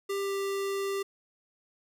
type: tone with pitch glide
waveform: square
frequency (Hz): 396.4 to 394.1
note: G4 to G4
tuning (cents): +19 to +9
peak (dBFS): -30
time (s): 0.09-1.03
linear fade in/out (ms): 10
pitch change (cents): -10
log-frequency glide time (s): 0.21-0.32
effects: none